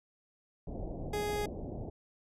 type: low-pass noise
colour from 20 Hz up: pink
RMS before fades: -40 dBFS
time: 0.67-1.9 s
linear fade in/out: 5 ms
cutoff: 730 Hz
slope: 48 dB/octave
type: tone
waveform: 30% pulse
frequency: 415.3 Hz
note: G#4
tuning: in tune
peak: -30 dBFS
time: 1.13-1.46 s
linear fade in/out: 5 ms
effects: resampled to 32000 Hz